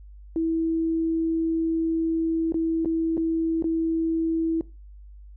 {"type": "tone with dropouts", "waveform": "sine", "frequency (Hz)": 326.5, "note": "E4", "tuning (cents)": -17, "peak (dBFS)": -21, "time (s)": [0.36, 4.61], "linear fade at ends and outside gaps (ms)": 1, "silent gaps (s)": [[2.522, 2.543], [2.848, 2.857], [3.17, 3.177], [3.624, 3.642]], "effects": ["noise-tail reverb RT60 0.3 s tail -21 dB re dry", "added 50 Hz sine -42 dBFS peak until 5.36 s"]}